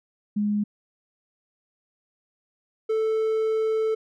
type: tone pair in turn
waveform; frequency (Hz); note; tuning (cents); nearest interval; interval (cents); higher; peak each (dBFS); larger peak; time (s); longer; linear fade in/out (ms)
sine / triangle; 207.7 / 440.1; G#3 / A4; 0 / 0; octave + minor second; 1300; second; -21 / -19; second; 0.36-0.64 / 2.89-3.95; second; 10
effects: none